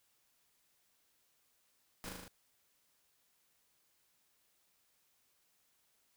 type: noise with echo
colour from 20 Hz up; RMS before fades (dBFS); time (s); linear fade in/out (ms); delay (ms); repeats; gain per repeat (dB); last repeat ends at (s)
pink; -45; 2.04-2.09; 0; 38; 5; -2; 2.28
effects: white hiss -75 dBFS RMS until 6.16 s